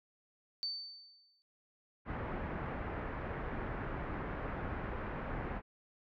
sine tone with exponential decay, 4550 Hz, C#8, 44 cents sharp, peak -33 dBFS, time 0.63-1.42 s, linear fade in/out 0 ms, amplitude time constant 170 ms
pink low-pass noise, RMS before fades -40 dBFS, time 2.05-5.62 s, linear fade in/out 50 ms, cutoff 1900 Hz, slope 24 dB/octave
effects none

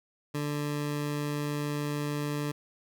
20% pulse tone, 146.83 Hz, D3, in tune, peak -25 dBFS, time 0.34-2.52 s, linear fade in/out 10 ms, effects none

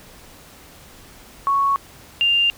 sine tone pair in turn, 1109 / 2795 Hz, C#6 / F7, 0 / +1 cents, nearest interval octave + major third, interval 1601 cents, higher second, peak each -15 / -14 dBFS, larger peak second, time 1.47-1.76 / 2.21-2.5 s, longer neither, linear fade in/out 0 ms, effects pink hiss -45 dBFS RMS until 2.57 s

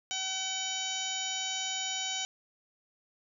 harmonic tone with a mistuned harmonic, 760 Hz, F#5, 46 cents sharp, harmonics 1 / 2 / 3 / 4 / 5 / 6 / 7 / 8 / 9, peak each -42 / -46 / -42 / -36 / -40 / -47 / -47 / -41 / -39 dBFS, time 0.11-2.25 s, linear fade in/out 0 ms, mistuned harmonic 8, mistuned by -67 cents, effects none

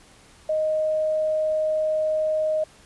sine tone, 622.3 Hz, D#5, in tune, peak -20 dBFS, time 0.49-2.64 s, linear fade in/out 5 ms, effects pink hiss -52 dBFS RMS until 2.85 s + resampled to 24000 Hz

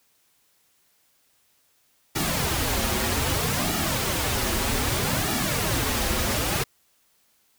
pink noise with flanger, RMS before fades -25 dBFS, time 2.15-6.64 s, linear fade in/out 10 ms, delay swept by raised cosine 1.9 to 6.9 ms, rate 0.63 Hz, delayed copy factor -0.7, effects white hiss -65 dBFS RMS until 7.58 s

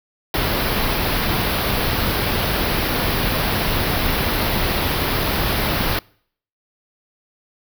pink band-stop noise, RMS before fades -20 dBFS, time 0.34-5.99 s, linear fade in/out 2 ms, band 5100 to 11000 Hz, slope 48 dB/octave, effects noise-tail reverb RT60 0.6 s tail -26 dB re dry

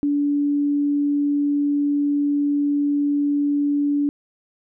sine tone, 288.3 Hz, D4, 32 cents flat, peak -17 dBFS, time 0.03-4.09 s, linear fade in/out 0 ms, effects none

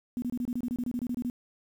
sine tone bursts, 244.4 Hz, B3, 18 cents flat, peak -28 dBFS, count 15, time 0.17-1.299 s, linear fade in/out 0 ms, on 51 ms, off 26 ms, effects 9-bit

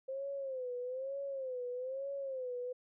sine tone with vibrato, 523.3 Hz, C5, in tune, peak -37 dBFS, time 0.08-2.73 s, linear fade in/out 10 ms, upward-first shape sine, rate 1.1 Hz, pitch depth 110 cents each way, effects none

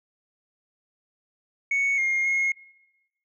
sine tone with pitch steps, 2219 / 2132 / 2156 Hz, C#7 / C7 / C#7, +1 / +32 / -49 cents, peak -19 dBFS, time 1.71-2.52 s, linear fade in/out 5 ms, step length 270 ms, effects noise-tail reverb RT60 1.0 s tail -22 dB re dry + tanh soft clip ceiling -19 dBFS

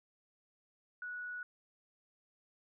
sine tone, 1468 Hz, F#6, 14 cents flat, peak -40 dBFS, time 1.02-1.43 s, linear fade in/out 2 ms, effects none

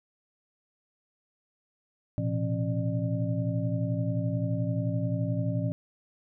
sine tone cluster, 114.6 / 126.1 / 170.3 / 272.6 / 597 Hz, A#2 / B2 / F3 / C#4 / D5, -29 / +36 / -43 / -29 / +28 cents, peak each -29 / -34 / -32 / -35 / -37 dBFS, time 2.18-5.72 s, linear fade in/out 0 ms, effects none

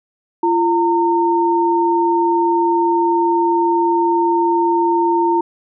sine tone pair together, 342.7 / 915 Hz, F4 / A#5, -33 / -32 cents, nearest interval octave + perfect fourth, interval 1701 cents, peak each -15 dBFS, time 0.43-5.41 s, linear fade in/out 5 ms, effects none

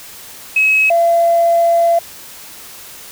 sine tone pair in turn, 2563 / 678.9 Hz, E7 / F5, -49 / -49 cents, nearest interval octave + major seventh, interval 2300 cents, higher first, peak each -8 dBFS, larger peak neither, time 0.56-0.9 / 0.9-1.99 s, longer second, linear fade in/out 5 ms, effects tanh soft clip ceiling -4 dBFS + white hiss -35 dBFS RMS until 3.11 s

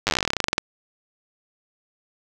slowing click train, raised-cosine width 0.2 ms, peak -3 dBFS, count 22, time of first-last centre 0.07-0.581 s, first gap 9 ms, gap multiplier 1.09, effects none

